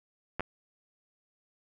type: clicks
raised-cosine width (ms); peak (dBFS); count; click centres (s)
0.5; -17; 2; 0.396 / 0.406
effects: none